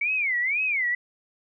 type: tone with vibrato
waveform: sine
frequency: 2217 Hz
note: C#7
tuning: in tune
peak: -22 dBFS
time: 0.01-0.95 s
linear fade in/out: 5 ms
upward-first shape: sine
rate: 2 Hz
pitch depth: 250 cents each way
effects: none